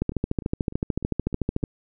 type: two click trains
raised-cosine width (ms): 3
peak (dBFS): -24 / -10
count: 6 / 23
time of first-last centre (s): 0.12-1.631 / 0.02-1.638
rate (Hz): 3.31 / 13.6
effects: none